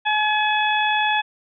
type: harmonic tone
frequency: 850 Hz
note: G#5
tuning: 40 cents sharp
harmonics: 1 / 2 / 3 / 4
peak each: -20 / -23 / -25 / -26 dBFS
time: 0.05-1.22 s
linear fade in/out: 20 ms
effects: none